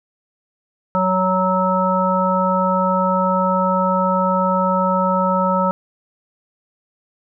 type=harmonic tone; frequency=186.1 Hz; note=F#3; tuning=10 cents sharp; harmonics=1 / 3 / 5 / 7; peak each=-20 / -20 / -20 / -20 dBFS; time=0.95-5.71 s; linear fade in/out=0 ms; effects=none